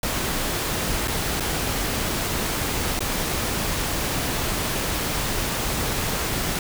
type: noise with dropouts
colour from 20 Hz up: pink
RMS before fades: -25 dBFS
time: 0.03-6.59 s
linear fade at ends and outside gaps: 2 ms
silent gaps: 1.075-1.08 / 1.399-1.405 / 2.992-3.005 s
effects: none